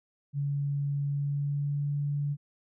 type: tone with pitch glide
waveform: sine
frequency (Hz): 142.1 to 144.17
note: C#3 to D3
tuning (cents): +43 to -32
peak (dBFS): -27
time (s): 0.33-2.37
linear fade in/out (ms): 50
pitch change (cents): +25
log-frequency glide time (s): 1.06-1.91
effects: none